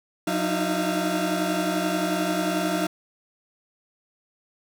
30% pulse tone cluster, 182.2 / 306 / 317.3 / 684 Hz, F#3 / D#4 / D#4 / F5, -26 / -29 / +34 / -36 cents, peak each -26 dBFS, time 0.27-2.87 s, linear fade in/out 5 ms, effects none

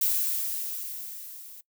violet noise with level ramp, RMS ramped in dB -24 to -46 dBFS, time 0.01-1.61 s, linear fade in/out 5 ms, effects noise-tail reverb RT60 0.1 s tail -21 dB re dry

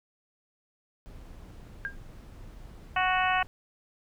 brown noise, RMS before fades -46 dBFS, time 1.06-3.47 s, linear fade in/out 0 ms
sine tone with exponential decay, 1610 Hz, G6, 46 cents sharp, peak -26 dBFS, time 1.85-1.97 s, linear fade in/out 0 ms, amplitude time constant 25 ms
harmonic tone, 370 Hz, F#4, in tune, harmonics 2 / 3 / 4 / 5 / 6 / 7 / 8, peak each -27 / -30 / -31 / -32 / -38 / -32 / -38 dBFS, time 2.96-3.43 s, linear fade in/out 5 ms
effects none

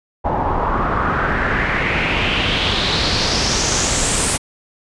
pink noise with low-pass filter sweep, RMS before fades -18 dBFS, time 0.24-4.38 s, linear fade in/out 20 ms, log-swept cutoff 830 to 9400 Hz, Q 3.5, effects resampled to 24000 Hz

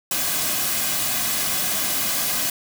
white noise with comb filter, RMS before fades -23 dBFS, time 0.11-2.5 s, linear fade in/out 2 ms, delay 2.2 ms, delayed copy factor -0.55, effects none

